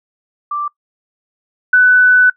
sine tone pair in turn, 1174.7 / 1495.8 Hz, D6 / F#6, 0 / +18 cents, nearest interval major third, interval 418 cents, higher second, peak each -17 / -5 dBFS, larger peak second, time 0.51-0.68 / 1.73-2.3 s, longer second, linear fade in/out 5 ms, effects noise-tail reverb RT60 0.1 s tail -21 dB re dry

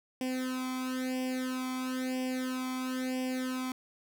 sawtooth tone with flanger, 256.8 Hz, C4, 32 cents flat, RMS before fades -34 dBFS, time 0.21-3.72 s, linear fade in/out 2 ms, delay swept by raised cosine 0.37 to 0.89 ms, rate 1 Hz, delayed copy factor +0.95, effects none

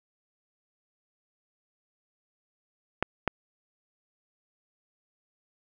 clicks, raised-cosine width 0.5 ms, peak -9 dBFS, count 2, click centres 3.026 / 3.277 s, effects none

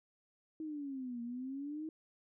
sine exponential two-way sweep, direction down then up, 319.8 to 233.5 to 319.8 Hz, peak -39 dBFS, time 0.6-1.89 s, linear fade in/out 2 ms, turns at 1.22 s, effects none

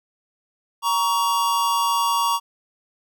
square tone pair together, 936.4 / 1125 Hz, A#5 / C#6, +8 / +25 cents, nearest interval minor third, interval 317 cents, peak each -22 dBFS, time 0.82-2.4 s, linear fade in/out 50 ms, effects none

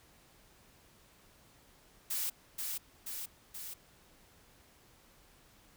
blue noise with echo, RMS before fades -35 dBFS, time 2.1-2.3 s, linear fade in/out 10 ms, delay 480 ms, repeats 3, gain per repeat -3 dB, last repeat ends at 3.74 s, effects pink hiss -63 dBFS RMS until 5.76 s

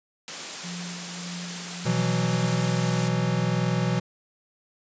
white high-pass noise, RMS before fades -34 dBFS, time 0.28-3.08 s, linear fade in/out 0 ms, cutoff 140 Hz, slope 48 dB/octave
sine tone with tremolo, 175.8 Hz, F3, 12 cents sharp, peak -33 dBFS, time 0.63-2.55 s, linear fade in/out 20 ms, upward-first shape sine, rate 1.7 Hz, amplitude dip 50%
square chord, B suspended fourth, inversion none, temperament equal, 123.47 / 164.81 / 185 Hz, B2 / E3 / F#3, 0 / 0 / 0 cents, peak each -27 / -27 / -29 dBFS, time 1.85-4 s, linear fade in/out 10 ms
effects resampled to 16000 Hz

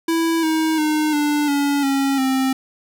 square tone with pitch steps, 329.6 / 317.6 / 306.1 / 295 / 284.3 / 274 / 264 Hz, E4 / D#4 / D#4 / D4 / C#4 / C#4 / C4, 0 / +36 / -28 / +8 / +44 / -20 / +16 cents, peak -17 dBFS, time 0.08-2.53 s, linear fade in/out 5 ms, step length 350 ms, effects none

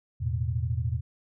sine chord, E suspended fourth, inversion none, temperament equal, 82.41 / 110 / 123.47 Hz, E2 / A2 / B2, 0 / 0 / 0 cents, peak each -30 dBFS, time 0.2-1.01 s, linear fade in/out 20 ms, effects none

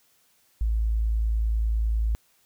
sine tone, 55 Hz, A1, in tune, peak -21 dBFS, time 0.61-2.15 s, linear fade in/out 0 ms, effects white hiss -64 dBFS RMS until 2.45 s

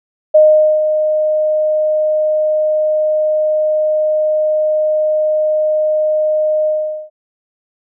sine tone with ADSR envelope, 616 Hz, D#5, 17 cents flat, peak -3 dBFS, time 0.34-7.1 s, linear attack 12 ms, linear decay 450 ms, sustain -8 dB, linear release 430 ms, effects none

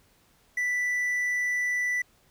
triangle tone, 1975.5 Hz, B6, in tune, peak -23 dBFS, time 0.57-2.02 s, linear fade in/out 5 ms, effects pink hiss -63 dBFS RMS until 2.3 s

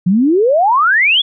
sine exponential sweep, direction up, 170 to 3472 Hz, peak -8 dBFS, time 0.06-1.22 s, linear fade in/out 10 ms, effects none

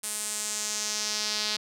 sawtooth tone with band-pass filter sweep, 212 Hz, G#3, 36 cents sharp, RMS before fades -31 dBFS, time 0.03-1.57 s, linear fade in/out 10 ms, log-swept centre 9400 to 4400 Hz, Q 2.5, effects none

